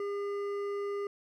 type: tone with hard clipping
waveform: sine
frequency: 404.2 Hz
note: G#4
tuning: 47 cents flat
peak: -34 dBFS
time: 0-1.07 s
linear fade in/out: 2 ms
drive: 9 dB
effects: none